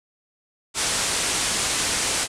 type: low-pass noise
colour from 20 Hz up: white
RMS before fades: -24 dBFS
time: 0.74-2.28 s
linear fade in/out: 50 ms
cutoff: 9700 Hz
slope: 48 dB/octave
effects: none